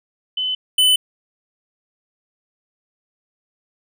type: tone pair in turn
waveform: sine / square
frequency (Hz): 3026 / 3013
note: F#7 / F#7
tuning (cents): +38 / +31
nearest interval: unison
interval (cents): 7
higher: first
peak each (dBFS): -19 / -12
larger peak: second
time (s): 0.37-0.55 / 0.78-0.96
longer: neither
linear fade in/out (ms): 5
effects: none